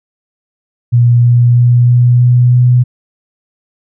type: tone with pitch steps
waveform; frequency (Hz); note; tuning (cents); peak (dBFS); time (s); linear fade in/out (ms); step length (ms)
sine; 120 / 120.76 / 121.53 / 122.31 / 123.09 / 123.87; B2 / B2 / B2 / B2 / B2 / B2; -49 / -38 / -27 / -16 / -5 / +6; -4; 0.92-2.84; 20; 320
effects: none